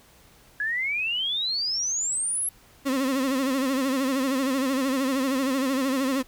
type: exponential sweep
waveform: sine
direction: up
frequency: 1661.2 to 11320 Hz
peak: -24 dBFS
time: 0.6-2.49 s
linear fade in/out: 2 ms
type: tone with vibrato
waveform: 35% pulse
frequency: 266.3 Hz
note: C4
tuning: 31 cents sharp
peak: -21 dBFS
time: 2.85-6.23 s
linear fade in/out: 20 ms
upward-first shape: sine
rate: 13 Hz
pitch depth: 84 cents each way
effects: pink hiss -55 dBFS RMS until 6.27 s